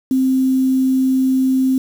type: tone with quantisation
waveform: sine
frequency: 261.7 Hz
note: C4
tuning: in tune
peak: -12 dBFS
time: 0.11-1.78 s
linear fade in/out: 2 ms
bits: 6
effects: none

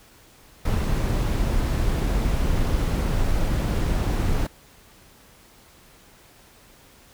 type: noise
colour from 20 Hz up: brown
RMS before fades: -22 dBFS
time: 0.65-4.47 s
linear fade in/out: 5 ms
effects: pink hiss -52 dBFS RMS until 7.13 s

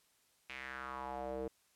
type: tone with band-pass filter sweep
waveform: square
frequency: 65.41 Hz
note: C2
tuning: in tune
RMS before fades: -43 dBFS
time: 0.49-1.48 s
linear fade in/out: 5 ms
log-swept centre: 2500 to 430 Hz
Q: 3.6
effects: white hiss -72 dBFS RMS until 1.75 s + low-pass 12000 Hz 12 dB/octave

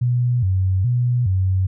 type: tone with vibrato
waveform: sine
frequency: 107.4 Hz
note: A2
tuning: 41 cents flat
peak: -15 dBFS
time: 0.01-1.67 s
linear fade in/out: 10 ms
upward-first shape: square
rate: 1.2 Hz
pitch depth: 230 cents each way
effects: none

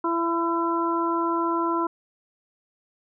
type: harmonic tone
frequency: 335.8 Hz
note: E4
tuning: 32 cents sharp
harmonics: 1 / 2 / 3 / 4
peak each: -25 / -34 / -25 / -30 dBFS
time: 0.04-1.87 s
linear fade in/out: 5 ms
effects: none

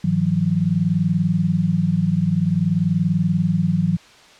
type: tone cluster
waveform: sine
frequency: 104.2 / 161 / 181.5 Hz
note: G#2 / E3 / F#3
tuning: +6 / -41 / -33 cents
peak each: -26 / -19 / -19 dBFS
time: 0.04-3.97 s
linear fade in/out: 5 ms
effects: white hiss -47 dBFS RMS until 4.39 s + low-pass 5000 Hz 12 dB/octave

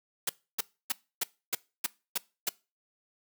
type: noise bursts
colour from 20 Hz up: white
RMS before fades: -29 dBFS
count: 8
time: 0.27-2.492 s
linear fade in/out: 5 ms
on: 24 ms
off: 290 ms
effects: noise-tail reverb RT60 0.3 s tail -22 dB re dry + high-pass 200 Hz 12 dB/octave

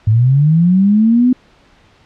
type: linear sweep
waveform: sine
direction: up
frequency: 103.83 to 256 Hz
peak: -7 dBFS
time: 0.07-1.33 s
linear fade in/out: 5 ms
effects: pink hiss -49 dBFS RMS until 2.05 s + low-pass 4000 Hz 12 dB/octave

